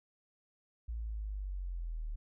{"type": "linear sweep", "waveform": "sine", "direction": "down", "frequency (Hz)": [57.7, 36.99], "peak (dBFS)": -36, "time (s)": [0.88, 2.16], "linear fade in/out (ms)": 10, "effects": []}